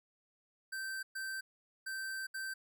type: tone bursts at uneven times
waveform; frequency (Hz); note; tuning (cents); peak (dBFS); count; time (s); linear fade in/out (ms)
square; 1556; G6; -13; -39; 4; 0.72-1.03 / 1.15-1.41 / 1.86-2.27 / 2.34-2.54; 10
effects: none